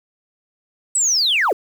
sine linear sweep, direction down, 8150 to 314.3 Hz, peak -13 dBFS, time 0.95-1.53 s, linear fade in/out 5 ms, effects tanh soft clip ceiling -11 dBFS + 7-bit

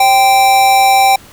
square tone with amplitude modulation, 782 Hz, G5, 4 cents flat, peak -5 dBFS, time 0-1.16 s, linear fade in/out 5 ms, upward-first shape sine, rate 243 Hz, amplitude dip 40%, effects pink hiss -39 dBFS RMS until 1.32 s

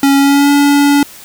square tone with pitch glide, 277.1 to 285.5 Hz, C#4 to D4, -1 to -49 cents, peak -7 dBFS, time 0.03-1.03 s, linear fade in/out 2 ms, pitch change +52 cents, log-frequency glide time 0.17-0.5 s, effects white hiss -35 dBFS RMS until 1.24 s

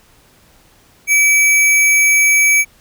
sine tone with sample-and-hold, 2300 Hz, D7, 37 cents flat, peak -8 dBFS, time 1.07-2.65 s, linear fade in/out 50 ms, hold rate 8820 Hz, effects pink hiss -50 dBFS RMS until 2.8 s

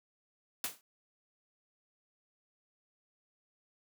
white noise with exponential decay, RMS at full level -32 dBFS, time 0.64-0.81 s, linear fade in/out 1 ms, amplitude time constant 36 ms, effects high-pass 150 Hz 12 dB/octave

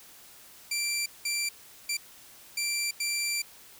15% pulse tone bursts at uneven times, 2354 Hz, D7, 3 cents sharp, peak -21 dBFS, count 5, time 0.71-1.06 / 1.25-1.49 / 1.89-1.97 / 2.57-2.91 / 3-3.42 s, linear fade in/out 5 ms, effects white hiss -52 dBFS RMS until 3.79 s

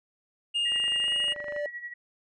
triangle tone with pitch glide, 2831 to 2861 Hz, F7 to F7, +23 to +41 cents, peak -23 dBFS, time 0.54-1.34 s, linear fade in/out 20 ms, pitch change +18 cents, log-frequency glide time 1.02-1.1 s
sine tone with tremolo, 1924 Hz, B6, 46 cents flat, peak -33 dBFS, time 0.65-1.94 s, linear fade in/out 10 ms, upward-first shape sine, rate 11 Hz, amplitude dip 70%
click train, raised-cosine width 0.5 ms, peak -28 dBFS, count 22, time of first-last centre 0.72-1.563 s, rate 24.9 Hz
triangle tone with exponential growth, 587.3 Hz, D5, in tune, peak -25 dBFS, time 0.78-1.66 s, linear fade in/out 2 ms, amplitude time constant 190 ms
effects resampled to 22050 Hz

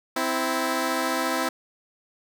10% pulse tone pair together, 260 / 328.6 Hz, C4 / E4, -11 / -5 cents, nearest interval major third, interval 406 cents, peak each -18 dBFS, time 0.16-1.49 s, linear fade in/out 5 ms, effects none

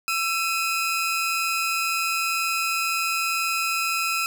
sawtooth tone pair together, 1339 / 2517 Hz, E6 / D#7, +27 / +19 cents, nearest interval major seventh, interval 1092 cents, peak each -22 dBFS, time 0.08-4.26 s, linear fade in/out 0 ms, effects none

